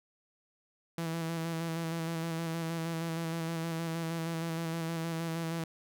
sawtooth tone with vibrato, 164.81 Hz, E3, in tune, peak -29 dBFS, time 0.98-5.64 s, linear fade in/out 2 ms, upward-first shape square, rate 6.4 Hz, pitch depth 22 cents each way, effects none

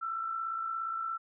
sine tone with amplitude modulation, 1337 Hz, E6, 24 cents sharp, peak -30 dBFS, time 0.01-1.18 s, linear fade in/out 20 ms, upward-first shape sine, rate 57.2 Hz, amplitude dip 50%, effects none

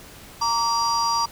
sine tone cluster, 928 / 1157 / 4754 / 5750 Hz, A#5 / D6 / D8 / F8, -8 / -26 / +20 / +50 cents, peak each -21 / -23 / -25 / -29 dBFS, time 0.41-1.26 s, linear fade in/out 10 ms, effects tanh soft clip ceiling -14 dBFS + pink hiss -44 dBFS RMS until 1.31 s

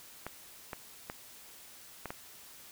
clicks, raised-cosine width 0.5 ms, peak -23 dBFS, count 5, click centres 0.266 / 0.732 / 1.099 / 2.057 / 2.105 s, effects white hiss -53 dBFS RMS until 2.71 s

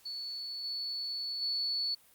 sine tone with level steps, 4435 Hz, C#8, in tune, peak -37 / -34 / -30 dBFS, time 0.05-1.95 s, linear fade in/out 10 ms, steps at 0.63 / 1.41 s, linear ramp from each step 20 ms, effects white hiss -62 dBFS RMS until 2.14 s + Opus 48 kbps

